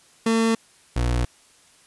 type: tone pair in turn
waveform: 30% pulse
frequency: 226.2 / 60.19 Hz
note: A3 / B1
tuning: +48 / -44 cents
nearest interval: octave + major seventh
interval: 2292 cents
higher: first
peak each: -15 / -17 dBFS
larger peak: first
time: 0.26-0.55 / 0.96-1.25 s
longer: neither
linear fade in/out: 5 ms
effects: white hiss -55 dBFS RMS until 1.86 s + resampled to 24000 Hz